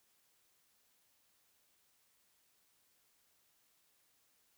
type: silence
effects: white hiss -74 dBFS RMS until 4.57 s